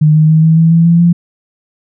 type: tone with pitch steps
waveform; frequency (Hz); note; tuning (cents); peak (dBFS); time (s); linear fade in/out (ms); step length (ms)
sine; 152.9 / 155.48 / 158.11 / 160.78 / 163.5 / 166.26 / 169.07 / 171.92; D#3 / D#3 / D#3 / E3 / E3 / E3 / E3 / F3; -30 / -1 / +28 / -43 / -14 / +15 / +44 / -27; -4; 0.01-1.13; 10; 140
effects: none